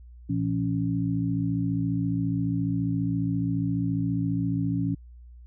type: tone cluster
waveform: sine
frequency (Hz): 117.7 / 172.3 / 278.6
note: A#2 / F3 / C#4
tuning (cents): +17 / -23 / +9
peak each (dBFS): -28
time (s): 0.29-4.95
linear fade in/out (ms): 10
effects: added 60 Hz sine -44 dBFS peak until 5.46 s